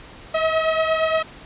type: beating tone pair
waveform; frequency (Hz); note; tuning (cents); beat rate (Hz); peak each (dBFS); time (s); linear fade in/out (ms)
sawtooth; 638 / 646.6; D#5 / E5; +43 / -34; 8.6; -15 / -20; 0.34-1.23; 10
effects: pink hiss -42 dBFS RMS until 1.45 s + resampled to 8000 Hz